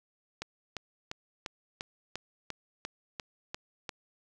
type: click train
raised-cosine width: 0.2 ms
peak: -19 dBFS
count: 11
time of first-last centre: 0.42-3.892 s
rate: 2.88 Hz
effects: none